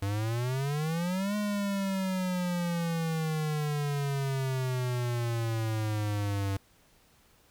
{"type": "exponential two-way sweep", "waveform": "square", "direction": "up then down", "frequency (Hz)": [97.2, 209.6, 97.2], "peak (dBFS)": -29, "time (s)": [0.02, 6.57], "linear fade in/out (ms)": 5, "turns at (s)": 1.36, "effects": ["pink hiss -63 dBFS RMS until 7.5 s"]}